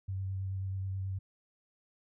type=tone with vibrato; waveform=sine; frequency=95.7 Hz; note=G2; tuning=41 cents flat; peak=-33 dBFS; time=0.08-1.19 s; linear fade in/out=10 ms; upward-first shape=sine; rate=9.3 Hz; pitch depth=16 cents each way; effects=none